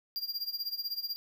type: tone with tremolo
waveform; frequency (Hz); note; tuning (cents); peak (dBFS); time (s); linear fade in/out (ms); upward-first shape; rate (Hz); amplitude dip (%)
square; 4779; D8; +29; -31; 0.16-1.16; 0; sine; 16; 85
effects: 11-bit